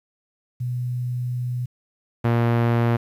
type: tone pair in turn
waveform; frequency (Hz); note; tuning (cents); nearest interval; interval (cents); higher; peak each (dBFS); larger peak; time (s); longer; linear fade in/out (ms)
sine / sawtooth; 123.7 / 117.67; B2 / A#2; +3 / +17; minor second; 86; first; -23 / -13; second; 0.6-1.66 / 2.24-2.97; first; 10
effects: low-pass 2000 Hz 12 dB/octave + 9-bit